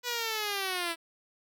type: linear sweep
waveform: 5% pulse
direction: down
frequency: 493.1 to 327.5 Hz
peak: -19 dBFS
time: 0.03-0.96 s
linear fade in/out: 50 ms
effects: none